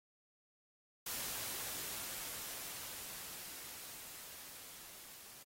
white noise with level ramp, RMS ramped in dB -41 to -55 dBFS, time 1.06-5.43 s, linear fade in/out 5 ms, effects AAC 48 kbps

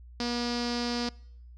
sawtooth tone with low-pass filter, 240.1 Hz, B3, 49 cents flat, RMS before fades -31 dBFS, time 0.2-1.09 s, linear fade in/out 2 ms, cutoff 4900 Hz, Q 5.7, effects noise-tail reverb RT60 0.7 s tail -24 dB re dry + added 60 Hz sine -46 dBFS peak until 1.57 s

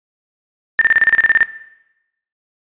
sine tone bursts, 1797 Hz, A6, 36 cents sharp, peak -7 dBFS, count 12, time 0.79-1.43 s, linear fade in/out 0 ms, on 24 ms, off 32 ms, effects noise-tail reverb RT60 0.9 s tail -17 dB re dry + resampled to 8000 Hz

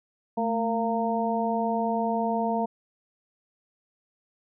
harmonic tone with a mistuned harmonic, 230 Hz, A#3, 23 cents flat, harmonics 1 / 2 / 3 / 4, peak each -28 / -31 / -28 / -30 dBFS, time 0.37-2.66 s, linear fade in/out 10 ms, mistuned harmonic 1, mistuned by -66 cents, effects none

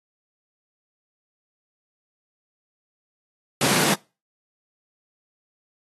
pink high-pass noise, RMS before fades -21 dBFS, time 3.61-3.94 s, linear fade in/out 2 ms, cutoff 130 Hz, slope 96 dB/octave, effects noise-tail reverb RT60 0.3 s tail -24 dB re dry + AAC 32 kbps

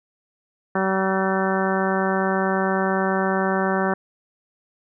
harmonic tone with a mistuned harmonic, 190.9 Hz, G3, 46 cents flat, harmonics 1 / 2 / 3 / 4 / 5 / 6 / 7 / 8 / 9, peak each -24 / -25 / -27 / -27 / -30 / -30 / -32 / -29 / -32 dBFS, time 0.75-3.94 s, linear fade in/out 5 ms, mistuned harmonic 9, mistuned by +57 cents, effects none

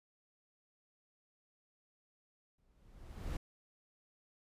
brown noise with exponential growth, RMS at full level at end -36 dBFS, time 2.58-3.37 s, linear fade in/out 5 ms, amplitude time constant 170 ms, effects resampled to 32000 Hz

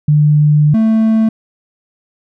sine / triangle tone pair in turn, 149.4 / 221.4 Hz, D3 / A3, +30 / +11 cents, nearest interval perfect fifth, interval 681 cents, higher second, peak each -6 dBFS, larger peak neither, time 0.08-0.74 / 0.74-1.29 s, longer first, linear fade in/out 5 ms, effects none

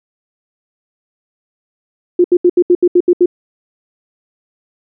sine tone bursts, 354.4 Hz, F4, 25 cents sharp, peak -5 dBFS, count 9, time 2.19-3.259 s, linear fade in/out 5 ms, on 53 ms, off 74 ms, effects none

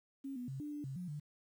sine tone with pitch steps, 273 / 246.5 / 134.3 / 296 / 294 / 134.6 / 179.2 / 148 Hz, C#4 / B3 / C3 / D4 / D4 / C3 / F3 / D3, -26 / -3 / +46 / +14 / +2 / +49 / +45 / +14 cents, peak -40 dBFS, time 0.24-1.2 s, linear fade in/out 10 ms, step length 120 ms, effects 11-bit

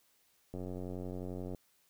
click train, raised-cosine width 2 ms, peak -29 dBFS, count 93, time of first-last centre 0.54-1.548 s, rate 91.3 Hz, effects white hiss -71 dBFS RMS until 1.89 s

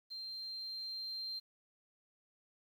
sine tone with level ramp, 4163 Hz, C8, 10 cents flat, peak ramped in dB -42 to -38 dBFS, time 0.1-1.4 s, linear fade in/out 20 ms, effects tanh soft clip ceiling -34 dBFS + 11-bit

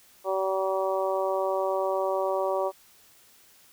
harmonic tone, 190.9 Hz, G3, 46 cents flat, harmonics 2 / 3 / 4 / 5 / 6, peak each -30 / -27 / -33 / -33 / -35 dBFS, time 0.24-2.72 s, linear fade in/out 50 ms, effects white hiss -57 dBFS RMS until 3.72 s

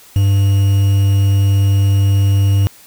triangle tone with quantisation, 98.9 Hz, G2, 16 cents sharp, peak -7 dBFS, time 0.16-2.67 s, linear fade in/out 0 ms, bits 5, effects white hiss -43 dBFS RMS until 2.86 s

